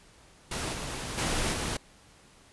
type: noise with level steps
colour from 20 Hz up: pink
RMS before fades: -33 / -36 / -29 / -32 dBFS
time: 0.51-1.77 s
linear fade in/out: 5 ms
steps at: 0.72 / 1.17 / 1.52 s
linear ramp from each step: 20 ms
effects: pink hiss -57 dBFS RMS until 2.52 s + resampled to 24000 Hz